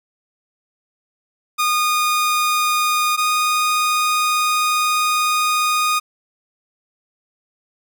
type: tone pair in turn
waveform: sawtooth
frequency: 1227 / 1234.1 Hz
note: D#6 / D#6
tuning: -25 / -15 cents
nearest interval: unison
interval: 10 cents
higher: second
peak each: -12 dBFS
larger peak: neither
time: 1.58-3.17 / 3.17-6 s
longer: second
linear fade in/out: 20 ms
effects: none